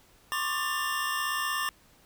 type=tone cluster; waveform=square; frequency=1055 / 1116 / 1192 / 1781 / 2807 Hz; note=C6 / C#6 / D6 / A6 / F7; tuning=+14 / +11 / +25 / +21 / +8 cents; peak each=-38 / -37 / -35 / -33 / -37 dBFS; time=0.32-1.69 s; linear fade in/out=0 ms; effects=pink hiss -60 dBFS RMS until 2.05 s